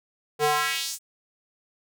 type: tone with high-pass filter sweep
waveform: square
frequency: 149.1 Hz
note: D3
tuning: 27 cents sharp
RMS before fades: -25 dBFS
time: 0.39-0.99 s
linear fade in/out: 50 ms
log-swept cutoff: 400 to 8600 Hz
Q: 1.7
effects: none